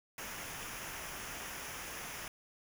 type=noise with comb filter; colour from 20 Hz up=pink; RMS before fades=-44 dBFS; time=0.18-2.28 s; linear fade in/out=2 ms; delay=0.24 ms; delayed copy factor=-0.6; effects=none